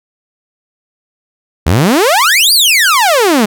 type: exponential two-way sweep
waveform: sawtooth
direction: up then down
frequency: 70.6 to 4867 to 197.7 Hz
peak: -3 dBFS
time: 1.66-3.46 s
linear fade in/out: 10 ms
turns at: 2.53 s
effects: none